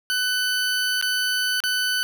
20% pulse tone with dropouts, 1500 Hz, F#6, 23 cents sharp, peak -16 dBFS, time 0.1-2.03 s, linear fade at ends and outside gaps 0 ms, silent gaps 1.013-1.025 / 1.603-1.638 s, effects none

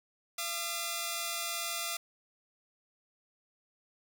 5% pulse tone pair together, 679.7 / 1211 Hz, F5 / D#6, -47 / -47 cents, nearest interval minor seventh, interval 1000 cents, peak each -25 dBFS, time 0.38-1.97 s, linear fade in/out 5 ms, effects none

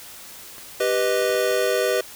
clicks, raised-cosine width 0.5 ms, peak -26 dBFS, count 5, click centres 0.582 / 1.221 / 1.301 / 1.351 / 1.513 s
square chord, G augmented, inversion none, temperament equal, 392 / 493.9 / 622.3 Hz, G4 / B4 / D#5, 0 / 0 / 0 cents, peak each -25 / -23 / -25 dBFS, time 0.8-2.01 s, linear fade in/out 5 ms
effects white hiss -41 dBFS RMS until 2.15 s

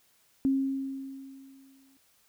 sine tone with exponential decay, 269.8 Hz, C#4, 47 cents flat, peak -21 dBFS, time 0.45-1.97 s, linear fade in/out 0 ms, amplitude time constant 330 ms, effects white hiss -66 dBFS RMS until 2.28 s

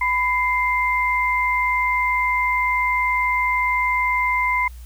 sine tone pair together, 996.9 / 2093 Hz, B5 / C7, +16 / 0 cents, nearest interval octave + minor second, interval 1284 cents, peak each -20 dBFS, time 0.01-4.68 s, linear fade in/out 5 ms, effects added 60 Hz sine -35 dBFS peak until 4.85 s + white hiss -52 dBFS RMS until 4.85 s

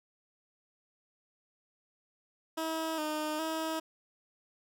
15% pulse tone with pitch steps, 321.6 / 306.4 / 320.1 Hz, E4 / D#4 / D#4, -43 / -27 / +49 cents, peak -26 dBFS, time 2.57-3.8 s, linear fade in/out 10 ms, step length 410 ms, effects none

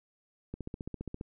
click train, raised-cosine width 3 ms, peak -25 dBFS, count 11, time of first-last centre 0.54-1.211 s, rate 14.9 Hz, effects none

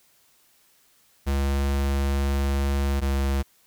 square tone pair in turn, 69.3 / 68.54 Hz, C#2 / C#2, 0 / -19 cents, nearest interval unison, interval 19 cents, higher first, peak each -22 dBFS, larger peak neither, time 1.26-3.01 / 3.01-3.43 s, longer first, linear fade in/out 20 ms, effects white hiss -61 dBFS RMS until 3.66 s

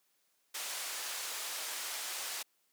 white band-pass noise, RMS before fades -40 dBFS, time 0.54-2.43 s, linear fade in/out 10 ms, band 580 to 9900 Hz, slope 12 dB/octave, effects white hiss -75 dBFS RMS until 2.72 s + high-pass 200 Hz 12 dB/octave

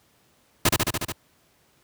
pink noise with echo, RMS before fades -17 dBFS, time 0.65-0.69 s, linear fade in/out 5 ms, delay 72 ms, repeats 6, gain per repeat -2 dB, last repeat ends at 1.122 s, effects pink hiss -62 dBFS RMS until 1.83 s + high-pass 80 Hz 12 dB/octave

